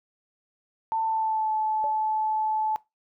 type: tone with pitch glide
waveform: sine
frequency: 892 to 867.1 Hz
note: A5 to A5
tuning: +23 to -26 cents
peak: -23 dBFS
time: 0.92-2.76 s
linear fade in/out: 0 ms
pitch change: -49 cents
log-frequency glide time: 1.02-1.52 s
type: tone with exponential decay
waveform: sine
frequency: 584 Hz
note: D5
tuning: 10 cents flat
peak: -29 dBFS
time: 1.84-2.01 s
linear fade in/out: 0 ms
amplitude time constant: 36 ms
effects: noise-tail reverb RT60 0.2 s tail -20 dB re dry